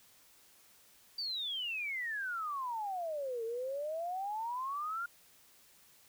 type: exponential two-way sweep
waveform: sine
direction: down then up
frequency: 4699 to 445.6 to 1426 Hz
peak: -35 dBFS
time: 1.18-5.06 s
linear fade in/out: 5 ms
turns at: 3.44 s
effects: white hiss -63 dBFS RMS until 6.08 s